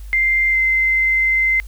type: tone with pitch glide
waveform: sine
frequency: 2093 to 2073 Hz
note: C7 to C7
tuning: 0 to -17 cents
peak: -13 dBFS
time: 0.13-1.6 s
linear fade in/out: 0 ms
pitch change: -17 cents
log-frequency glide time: 0.5-0.57 s
effects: added 50 Hz sine -30 dBFS peak until 1.67 s + white hiss -50 dBFS RMS until 1.67 s